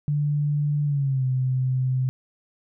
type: tone with pitch glide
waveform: sine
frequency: 146.83 to 129.31 Hz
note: D3 to C3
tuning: 0 to -20 cents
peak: -20 dBFS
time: 0.08-2.09 s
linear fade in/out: 0 ms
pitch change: -220 cents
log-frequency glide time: 0.85-1.25 s
effects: none